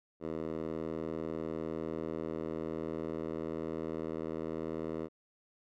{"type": "tone with band-pass filter", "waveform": "10% pulse", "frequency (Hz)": 80.1, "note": "E2", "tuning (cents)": -49, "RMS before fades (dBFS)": -38, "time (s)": [0.2, 5.09], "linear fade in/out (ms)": 50, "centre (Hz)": 430, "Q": 1.1, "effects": []}